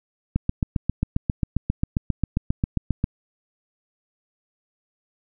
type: click train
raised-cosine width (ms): 5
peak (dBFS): -8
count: 21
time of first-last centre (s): 0.36-3.041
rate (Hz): 7.46
effects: none